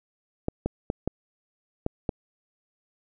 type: clicks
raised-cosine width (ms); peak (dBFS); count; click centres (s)
2; -12; 6; 0.484 / 0.66 / 0.901 / 1.076 / 1.864 / 2.092
effects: none